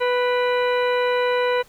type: harmonic tone with a mistuned harmonic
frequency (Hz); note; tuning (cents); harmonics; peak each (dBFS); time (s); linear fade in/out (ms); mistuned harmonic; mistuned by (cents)
493.9; B4; 0; 1 / 2 / 3 / 4 / 5 / 6 / 8; -19 / -25 / -29 / -31 / -33 / -35 / -37; 0-1.63; 20; 5; -43
effects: pink hiss -53 dBFS RMS until 1.68 s